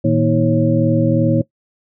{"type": "tone cluster", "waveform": "sine", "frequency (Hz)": [114.2, 156.6, 237.1, 320.4, 546], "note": ["A#2", "D#3", "A#3", "E4", "C#5"], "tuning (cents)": [-35, 11, 30, -49, -26], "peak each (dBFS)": -18, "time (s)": [0.04, 1.42], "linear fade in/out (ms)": 10, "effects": ["noise-tail reverb RT60 0.1 s tail -19 dB re dry"]}